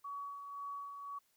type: tone with tremolo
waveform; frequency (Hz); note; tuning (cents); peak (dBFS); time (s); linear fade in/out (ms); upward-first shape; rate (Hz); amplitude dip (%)
sine; 1130; C#6; +33; -40; 0.04-1.19; 10; sine; 1.9; 45
effects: white hiss -75 dBFS RMS until 1.36 s